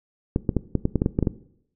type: clicks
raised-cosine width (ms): 3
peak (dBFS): -7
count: 11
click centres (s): 0.361 / 0.492 / 0.567 / 0.753 / 0.854 / 0.957 / 1.019 / 1.061 / 1.189 / 1.227 / 1.272
effects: noise-tail reverb RT60 0.7 s tail -18 dB re dry